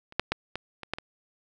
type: clicks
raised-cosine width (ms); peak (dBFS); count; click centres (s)
0.3; -30 / -7 / -9 / -16 / -22 / -12 / -21; 7; 0.124 / 0.196 / 0.32 / 0.556 / 0.833 / 0.936 / 0.985
effects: none